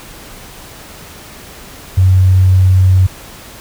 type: tone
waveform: sine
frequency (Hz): 93.3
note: F#2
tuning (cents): +15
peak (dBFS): -5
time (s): 1.97-3.07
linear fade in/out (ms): 10
effects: pink hiss -34 dBFS RMS until 3.6 s